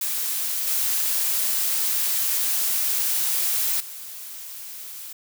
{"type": "noise with level steps", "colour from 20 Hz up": "blue", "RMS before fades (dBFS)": [-26, -23, -37], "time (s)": [0.01, 5.13], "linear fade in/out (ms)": 5, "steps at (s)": [0.67, 3.8], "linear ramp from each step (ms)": 5, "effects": []}